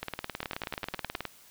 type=two click trains; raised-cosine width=0.3 ms; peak=-17 / -17 dBFS; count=23 / 9; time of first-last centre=0.03-1.206 / 0.43-1.253 s; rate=18.7 / 9.72 Hz; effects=white hiss -56 dBFS RMS until 1.5 s